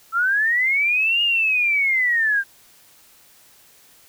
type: linear two-way sweep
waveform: sine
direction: up then down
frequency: 1318.5 to 2859 to 1568 Hz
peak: -16 dBFS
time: 0.12-2.44 s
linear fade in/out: 50 ms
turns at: 1.22 s
effects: white hiss -52 dBFS RMS until 4.08 s